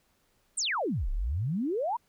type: exponential two-way sweep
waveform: sine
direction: down then up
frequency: 9220 to 30.38 to 1007 Hz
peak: -27 dBFS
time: 0.57-1.97 s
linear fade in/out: 10 ms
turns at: 1.1 s
effects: pink hiss -70 dBFS RMS until 2.08 s